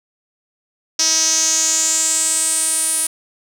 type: tone with band-pass filter sweep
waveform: sawtooth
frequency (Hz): 319.2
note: D#4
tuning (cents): +44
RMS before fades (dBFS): -17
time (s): 0.99-3.07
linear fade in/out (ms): 5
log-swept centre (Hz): 5700 to 9800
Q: 6.6
effects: none